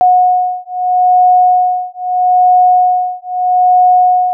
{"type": "beating tone pair", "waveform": "sine", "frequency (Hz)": [728, 728.78], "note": ["F#5", "F#5"], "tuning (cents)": [-28, -26], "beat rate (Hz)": 0.78, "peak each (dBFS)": -10, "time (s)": [0.01, 4.33], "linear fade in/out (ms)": 0, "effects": []}